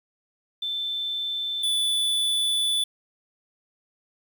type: tone pair in turn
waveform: sine / square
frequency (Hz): 3538 / 3475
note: A7 / A7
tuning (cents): +9 / -22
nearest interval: unison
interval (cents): 31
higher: first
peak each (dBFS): -26 / -22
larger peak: second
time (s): 0.62-1.63 / 1.63-2.84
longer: second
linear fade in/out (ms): 5
effects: 9-bit